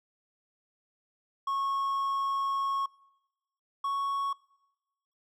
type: tone pair in turn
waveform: triangle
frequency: 1097 / 1109.1 Hz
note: C#6 / C#6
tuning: -18 / +1 cents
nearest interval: unison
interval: 19 cents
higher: second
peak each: -26 dBFS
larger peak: neither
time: 1.47-2.86 / 3.84-4.33 s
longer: first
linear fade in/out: 5 ms
effects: noise-tail reverb RT60 1.0 s tail -24 dB re dry